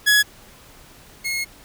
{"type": "tone pair in turn", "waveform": "sawtooth", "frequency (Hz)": [1683, 2163], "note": ["G#6", "C#7"], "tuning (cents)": [23, -43], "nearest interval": "major third", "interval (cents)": 434, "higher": "second", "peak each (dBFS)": [-9, -19], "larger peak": "first", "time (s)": [[0.06, 0.23], [1.24, 1.45]], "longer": "second", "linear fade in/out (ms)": 20, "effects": ["pink hiss -47 dBFS RMS until 1.64 s"]}